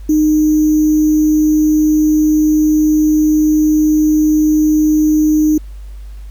sine tone with sample-and-hold, 307 Hz, D#4, 23 cents flat, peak -8 dBFS, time 0.09-5.58 s, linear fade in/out 5 ms, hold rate 6300 Hz, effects added 50 Hz sine -27 dBFS peak until 6.3 s + pink hiss -50 dBFS RMS until 6.3 s

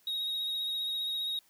triangle tone with vibrato, 3775 Hz, A#7, 21 cents sharp, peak -30 dBFS, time 0.07-1.39 s, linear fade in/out 2 ms, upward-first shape sine, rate 15 Hz, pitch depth 21 cents each way, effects white hiss -66 dBFS RMS until 1.49 s

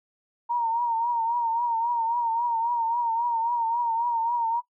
sine tone with vibrato, 932.3 Hz, A#5, in tune, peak -22 dBFS, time 0.49-4.61 s, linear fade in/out 20 ms, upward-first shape triangle, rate 3.7 Hz, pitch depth 71 cents each way, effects noise-tail reverb RT60 0.1 s tail -19 dB re dry

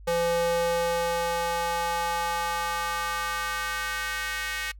square tone with high-pass filter sweep, 170 Hz, F3, 46 cents flat, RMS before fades -28 dBFS, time 0.07-4.72 s, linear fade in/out 10 ms, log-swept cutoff 440 to 1900 Hz, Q 2.2, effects noise-tail reverb RT60 0.1 s tail -24 dB re dry + added 50 Hz sine -43 dBFS peak until 4.79 s

